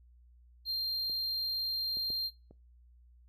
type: tone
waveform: triangle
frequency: 4186 Hz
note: C8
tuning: in tune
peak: -30 dBFS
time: 0.65-2.31 s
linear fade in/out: 50 ms
type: clicks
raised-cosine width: 2 ms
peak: -39 / -38 / -34 / -40 dBFS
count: 4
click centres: 1.098 / 1.971 / 2.103 / 2.51 s
effects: noise-tail reverb RT60 0.3 s tail -21 dB re dry + added 60 Hz sine -57 dBFS peak until 3.28 s